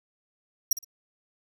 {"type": "tone with echo", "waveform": "sawtooth", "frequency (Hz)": 5690, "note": "F8", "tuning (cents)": 31, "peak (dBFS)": -16, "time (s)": [0.71, 0.73], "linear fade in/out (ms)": 5, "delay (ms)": 58, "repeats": 2, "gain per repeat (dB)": -13, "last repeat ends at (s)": 0.846, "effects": []}